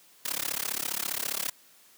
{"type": "noise with amplitude modulation", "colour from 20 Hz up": "white", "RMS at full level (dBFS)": -28, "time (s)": [0.25, 1.5], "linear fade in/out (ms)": 5, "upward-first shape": "sine", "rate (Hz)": 34.9, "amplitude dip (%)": 100, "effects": ["white hiss -58 dBFS RMS until 1.97 s", "high-pass 150 Hz 12 dB/octave"]}